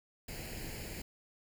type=noise with comb filter; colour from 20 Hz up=pink; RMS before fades=-43 dBFS; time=0.28-1.02 s; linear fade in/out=5 ms; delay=0.42 ms; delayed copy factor=+0.7; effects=none